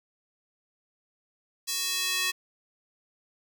square tone with high-pass filter sweep, 370 Hz, F#4, in tune, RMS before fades -29 dBFS, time 1.67-2.32 s, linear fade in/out 20 ms, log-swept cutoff 4800 to 2300 Hz, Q 1.1, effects none

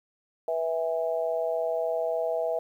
harmonic tone, 163.4 Hz, E3, 15 cents flat, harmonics 3 / 4 / 5, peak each -30 / -27 / -37 dBFS, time 0.48-2.59 s, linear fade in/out 2 ms, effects 10-bit

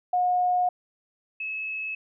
sine tone pair in turn, 722 / 2588 Hz, F#5 / E7, -43 / -32 cents, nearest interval octave + minor seventh, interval 2211 cents, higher second, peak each -20 / -29 dBFS, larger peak first, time 0.13-0.69 / 1.4-1.95 s, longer first, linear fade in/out 5 ms, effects none

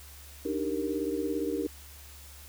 sine chord, Eb major seventh, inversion third, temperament equal, 293.7 / 311.1 / 392 / 466.2 Hz, D4 / Eb4 / G4 / Bb4, 0 / 0 / 0 / 0 cents, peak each -34 dBFS, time 0.45-1.67 s, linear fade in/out 5 ms, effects added 71 Hz sine -49 dBFS peak until 2.48 s + white hiss -51 dBFS RMS until 2.48 s

